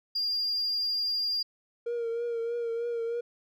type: tone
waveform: sine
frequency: 4804 Hz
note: D8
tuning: 38 cents sharp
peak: -25 dBFS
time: 0.15-1.43 s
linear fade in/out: 10 ms
type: tone with vibrato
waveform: triangle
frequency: 467.3 Hz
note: A#4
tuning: 4 cents sharp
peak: -26 dBFS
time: 1.86-3.21 s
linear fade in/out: 10 ms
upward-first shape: triangle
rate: 3.2 Hz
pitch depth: 40 cents each way
effects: tanh soft clip ceiling -24 dBFS